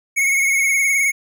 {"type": "tone with vibrato", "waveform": "square", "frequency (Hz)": 2197, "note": "C#7", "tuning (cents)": -16, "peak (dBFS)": -15, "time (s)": [0.16, 1.12], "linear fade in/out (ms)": 20, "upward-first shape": "sine", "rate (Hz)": 19, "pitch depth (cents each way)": 43, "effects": []}